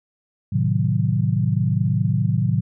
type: chord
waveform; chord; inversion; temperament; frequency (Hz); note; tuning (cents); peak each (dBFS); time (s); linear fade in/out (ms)
sine; A diminished seventh; none; equal; 110 / 130.81 / 155.56 / 185; A2 / C3 / Eb3 / Gb3; 0 / 0 / 0 / 0; -21 / -22 / -23 / -24; 0.52-2.61; 10
effects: none